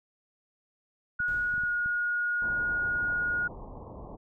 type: tone with pitch glide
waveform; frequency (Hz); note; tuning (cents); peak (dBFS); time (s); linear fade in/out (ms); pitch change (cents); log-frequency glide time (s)
sine; 1452 to 1440.3; F#6 to F#6; -33 to -47; -26; 1.19-3.48; 10; -14; 1.63-1.7
type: clicks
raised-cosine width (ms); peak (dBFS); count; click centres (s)
5; -32; 9; 1.203 / 1.539 / 1.58 / 1.636 / 1.86 / 2.502 / 3.029 / 3.113 / 3.303
type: noise with exponential decay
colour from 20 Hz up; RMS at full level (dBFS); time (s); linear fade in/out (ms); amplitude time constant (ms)
brown; -41; 1.28-2.48; 1; 260
type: low-pass noise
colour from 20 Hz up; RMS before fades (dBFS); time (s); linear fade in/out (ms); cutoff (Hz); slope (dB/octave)
pink; -43; 2.41-4.17; 20; 1100; 96
effects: none